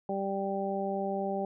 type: harmonic tone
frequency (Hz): 196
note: G3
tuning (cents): 0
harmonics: 1 / 2 / 3 / 4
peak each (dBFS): -35 / -35 / -35 / -35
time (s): 0.09-1.45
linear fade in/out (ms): 2
effects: none